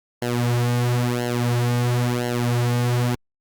sawtooth tone with flanger, 121.3 Hz, B2, 31 cents flat, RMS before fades -21 dBFS, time 0.22-3.15 s, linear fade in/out 0 ms, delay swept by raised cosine 0.82 to 5.32 ms, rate 0.98 Hz, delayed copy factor -0.9, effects Opus 48 kbps

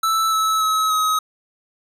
square tone with pitch steps, 1318.5 / 1301.9 / 1285.4 / 1269.2 Hz, E6 / E6 / E6 / D#6, 0 / -22 / -44 / +34 cents, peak -17 dBFS, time 0.03-1.19 s, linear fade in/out 5 ms, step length 290 ms, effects resampled to 32000 Hz

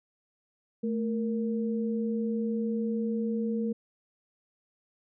sine tone pair together, 220.1 / 466.4 Hz, A3 / A#4, +1 / +1 cents, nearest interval octave + minor second, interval 1300 cents, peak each -28 / -33 dBFS, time 0.83-3.73 s, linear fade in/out 10 ms, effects none

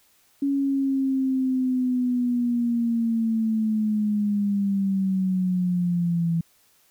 sine linear sweep, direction down, 280 to 165.4 Hz, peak -20 dBFS, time 0.42-6.41 s, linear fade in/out 5 ms, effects white hiss -61 dBFS RMS until 6.9 s

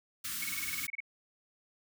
white band-stop noise, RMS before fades -38 dBFS, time 0.24-0.87 s, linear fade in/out 10 ms, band 330 to 1100 Hz, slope 96 dB/octave
sine tone bursts, 2217 Hz, C#7, in tune, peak -34 dBFS, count 12, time 0.42-1.004 s, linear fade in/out 5 ms, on 23 ms, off 28 ms
effects none

